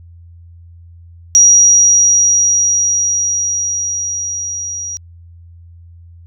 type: tone with level ramp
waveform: sine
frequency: 5750 Hz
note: F8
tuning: 50 cents sharp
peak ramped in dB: -3 to -21 dBFS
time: 1.35-4.97 s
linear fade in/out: 0 ms
effects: added 85 Hz sine -36 dBFS peak until 6.26 s